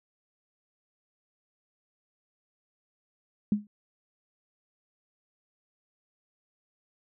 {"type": "tone with exponential decay", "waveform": "sine", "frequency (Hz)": 207.7, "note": "G#3", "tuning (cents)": 0, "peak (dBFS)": -18, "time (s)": [3.52, 3.67], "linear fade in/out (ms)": 2, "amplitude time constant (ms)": 32, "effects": []}